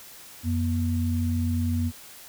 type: tone pair together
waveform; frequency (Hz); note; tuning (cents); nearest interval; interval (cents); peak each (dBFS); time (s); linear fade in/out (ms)
sine; 89.3 / 240.1; F2 / B3; +39 / -49; octave + perfect fourth; 1712; -24 / -27; 0.43-1.92; 50
effects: white hiss -46 dBFS RMS until 2.28 s